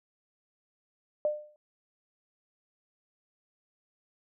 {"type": "tone with exponential decay", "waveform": "sine", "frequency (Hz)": 600, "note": "D5", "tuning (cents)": 37, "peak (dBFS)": -22, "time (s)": [1.25, 1.56], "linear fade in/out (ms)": 1, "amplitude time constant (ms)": 66, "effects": []}